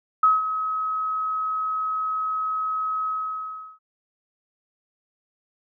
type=tone with ADSR envelope; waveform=sine; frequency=1277 Hz; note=D#6; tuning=45 cents sharp; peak=-12 dBFS; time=0.23-3.79 s; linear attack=5 ms; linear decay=180 ms; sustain=-11 dB; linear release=720 ms; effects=none